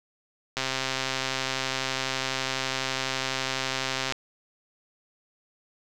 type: click train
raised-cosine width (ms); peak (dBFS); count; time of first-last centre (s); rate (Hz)
0.2; -10; 470; 0.57-4.123; 132
effects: none